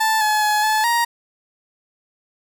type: tone with pitch steps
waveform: 30% pulse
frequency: 880 / 853 / 846 / 864 / 941 Hz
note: A5 / G#5 / G#5 / A5 / A#5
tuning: 0 / +46 / +32 / -32 / +16 cents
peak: -13 dBFS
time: 0-1.05 s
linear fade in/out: 10 ms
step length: 210 ms
effects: none